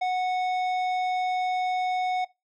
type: tone with tanh clipping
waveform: triangle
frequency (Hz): 736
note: F#5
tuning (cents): -9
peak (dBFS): -25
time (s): 0.01-2.25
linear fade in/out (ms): 10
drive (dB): 15
effects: noise-tail reverb RT60 0.2 s tail -20 dB re dry